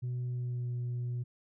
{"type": "tone with pitch glide", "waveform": "sine", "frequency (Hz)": [124, 122.01], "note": ["B2", "B2"], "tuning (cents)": [7, -21], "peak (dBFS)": -30, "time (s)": [0.02, 1.24], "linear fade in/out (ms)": 20, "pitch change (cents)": -28, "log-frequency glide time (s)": [0.27, 0.72], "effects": ["tanh soft clip ceiling -31 dBFS"]}